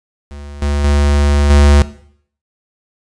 square tone with level steps, 72 Hz, D2, 34 cents flat, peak -29 / -14 / -10 / -6 dBFS, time 0.31-1.82 s, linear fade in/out 0 ms, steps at 0.62 / 0.84 / 1.5 s, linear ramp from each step 2 ms, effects noise-tail reverb RT60 0.6 s tail -17 dB re dry + resampled to 22050 Hz

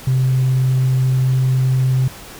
sine tone, 129.9 Hz, C3, 12 cents flat, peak -11 dBFS, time 0.07-2.08 s, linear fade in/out 5 ms, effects tanh soft clip ceiling -9 dBFS + pink hiss -36 dBFS RMS until 2.39 s

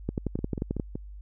two click trains, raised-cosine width 3 ms, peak -19 / -15 dBFS, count 4 / 9, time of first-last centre 0.39-0.955 / 0.09-0.798 s, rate 5.31 / 11.3 Hz, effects added 50 Hz sine -40 dBFS peak until 1.21 s

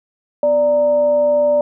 sine tone with frequency modulation, 587.3 Hz, D5, in tune, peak -11 dBFS, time 0.43-1.61 s, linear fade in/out 2 ms, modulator 338 Hz, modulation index 0.28, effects none

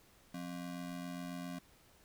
square ring-modulated tone, 220 Hz, A3, in tune, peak -39 dBFS, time 0.34-1.59 s, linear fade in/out 5 ms, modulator 43.7 Hz, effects pink hiss -65 dBFS RMS until 2.04 s

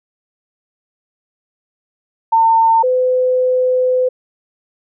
sine tone pair in turn, 904 / 507.4 Hz, A5 / B4, +47 / +47 cents, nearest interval minor seventh, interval 1000 cents, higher first, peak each -8 / -11 dBFS, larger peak first, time 2.32-2.83 / 2.83-4.09 s, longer second, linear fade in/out 10 ms, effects none

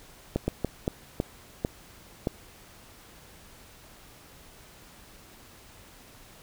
slowing click train, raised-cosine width 2 ms, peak -12 dBFS, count 7, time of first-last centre 0.36-2.272 s, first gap 120 ms, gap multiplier 1.39, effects pink hiss -52 dBFS RMS until 6.42 s

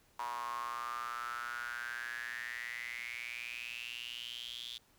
sawtooth tone with high-pass filter sweep, 120 Hz, B2, 49 cents flat, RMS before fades -42 dBFS, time 0.19-4.78 s, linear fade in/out 5 ms, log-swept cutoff 970 to 3500 Hz, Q 9.7, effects pink hiss -68 dBFS RMS until 4.98 s

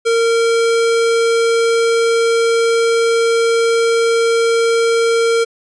square tone, 460.5 Hz, A#4, 21 cents flat, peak -12 dBFS, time 0.05-5.45 s, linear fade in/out 20 ms, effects resampled to 22050 Hz

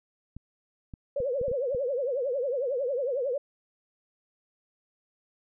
clicks, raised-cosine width 5 ms, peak -28 dBFS, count 7, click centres 0.366 / 0.938 / 1.203 / 1.414 / 1.482 / 1.515 / 1.748 s
sine tone with vibrato, 523.3 Hz, C5, in tune, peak -26 dBFS, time 1.16-3.38 s, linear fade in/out 5 ms, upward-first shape triangle, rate 11 Hz, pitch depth 210 cents each way
effects none

